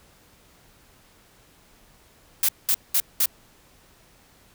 blue noise bursts, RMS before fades -20 dBFS, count 4, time 2.43-3.258 s, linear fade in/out 2 ms, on 57 ms, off 200 ms, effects pink hiss -56 dBFS RMS until 4.54 s

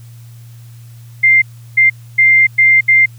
sine tone bursts at uneven times, 2097 Hz, C7, 3 cents sharp, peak -5 dBFS, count 5, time 1.23-1.42 / 1.77-1.9 / 2.18-2.47 / 2.58-2.81 / 2.88-3.06 s, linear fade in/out 10 ms, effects added 117 Hz sine -33 dBFS peak until 3.18 s + white hiss -49 dBFS RMS until 3.18 s

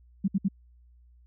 sine tone bursts, 193.7 Hz, G3, 20 cents flat, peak -21 dBFS, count 3, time 0.24-0.485 s, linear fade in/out 10 ms, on 41 ms, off 61 ms, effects added 60 Hz sine -54 dBFS peak until 1.26 s

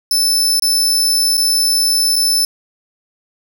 sawtooth tone with dropouts, 5274 Hz, E8, in tune, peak -9 dBFS, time 0.11-2.45 s, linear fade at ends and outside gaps 2 ms, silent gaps 0.597-0.622 / 1.371-1.377 / 2.158-2.162 s, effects none

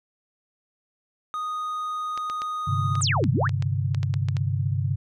triangle tone, 1241 Hz, D#6, 5 cents flat, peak -25 dBFS, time 1.34-3.01 s, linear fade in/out 0 ms
clicks, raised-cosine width 0.2 ms, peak -18 dBFS, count 12, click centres 2.176 / 2.299 / 2.419 / 2.954 / 3.24 / 3.493 / 3.624 / 3.947 / 4.031 / 4.14 / 4.286 / 4.368 s
sine chord, G suspended fourth, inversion none, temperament equal with one note detuned, 98.74 / 130.81 / 146.83 Hz, G2 / C3 / D3, +13 / 0 / 0 cents, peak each -25 / -26 / -29 dBFS, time 2.67-4.96 s, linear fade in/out 10 ms
sine exponential two-way sweep, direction down then up, 9210 to 110 to 2025 Hz, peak -22 dBFS, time 3.01-3.48 s, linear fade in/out 10 ms, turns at 3.31 s
effects none

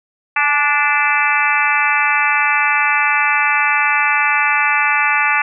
harmonic tone with a mistuned harmonic, 292.4 Hz, D4, 7 cents flat, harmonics 3 / 4 / 5 / 6 / 7 / 8 / 9, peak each -20 / -20 / -20 / -20 / -20 / -20 / -20 dBFS, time 0.36-5.42 s, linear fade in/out 5 ms, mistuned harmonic 3, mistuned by -35 cents, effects none

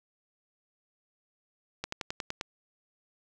slowing click train, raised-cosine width 0.2 ms, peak -16 dBFS, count 7, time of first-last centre 1.84-2.411 s, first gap 84 ms, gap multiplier 1.05, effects none

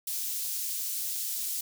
white high-pass noise, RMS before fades -33 dBFS, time 0.07-1.61 s, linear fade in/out 5 ms, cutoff 5000 Hz, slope 12 dB/octave, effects none

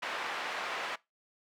pink band-pass noise, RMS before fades -37 dBFS, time 0.02-0.96 s, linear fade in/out 10 ms, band 790 to 2600 Hz, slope 12 dB/octave, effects noise-tail reverb RT60 0.2 s tail -21 dB re dry

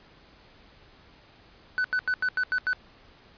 triangle tone bursts, 1499 Hz, F#6, 22 cents sharp, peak -21 dBFS, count 7, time 1.78-2.731 s, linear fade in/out 0 ms, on 63 ms, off 85 ms, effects pink hiss -55 dBFS RMS until 3.37 s + resampled to 11025 Hz

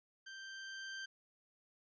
sawtooth tone with level ramp, 1568 Hz, G6, in tune, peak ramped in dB -45 to -39 dBFS, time 0.26-1.06 s, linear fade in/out 10 ms, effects resampled to 16000 Hz

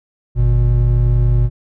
triangle tone pair together, 50.45 / 120 Hz, G#1 / B2, -49 / -49 cents, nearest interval octave + minor third, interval 1500 cents, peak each -11 dBFS, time 0.35-1.5 s, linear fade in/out 50 ms, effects none

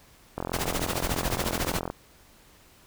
click train, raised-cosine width 1 ms, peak -16 dBFS, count 67, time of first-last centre 0.38-1.901 s, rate 43.4 Hz
pink noise with tremolo, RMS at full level -26 dBFS, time 0.53-1.8 s, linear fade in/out 5 ms, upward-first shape triangle, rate 14 Hz, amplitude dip 90%
effects pink hiss -56 dBFS RMS until 2.86 s

